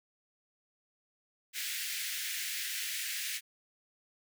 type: high-pass noise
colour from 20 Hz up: pink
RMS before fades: -37 dBFS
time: 1.53-3.41 s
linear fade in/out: 50 ms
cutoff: 1700 Hz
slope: 48 dB/octave
effects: none